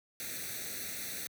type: noise with comb filter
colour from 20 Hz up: white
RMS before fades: -40 dBFS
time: 0.2-1.27 s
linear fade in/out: 0 ms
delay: 0.49 ms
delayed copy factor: +0.8
effects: high-pass 80 Hz 12 dB/octave